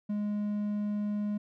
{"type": "tone", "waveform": "triangle", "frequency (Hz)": 207.7, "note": "G#3", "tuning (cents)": 0, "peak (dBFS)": -27, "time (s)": [0.09, 1.38], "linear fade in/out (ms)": 10, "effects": []}